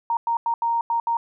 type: tone bursts at uneven times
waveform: sine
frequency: 930 Hz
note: A#5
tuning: 4 cents flat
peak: -19 dBFS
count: 6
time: 0.1-0.17 / 0.27-0.37 / 0.46-0.54 / 0.62-0.81 / 0.9-1 / 1.07-1.17 s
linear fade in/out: 2 ms
effects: none